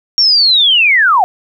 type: linear sweep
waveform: sine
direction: down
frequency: 5588 to 692 Hz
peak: -6 dBFS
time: 0.18-1.24 s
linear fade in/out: 0 ms
effects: 8-bit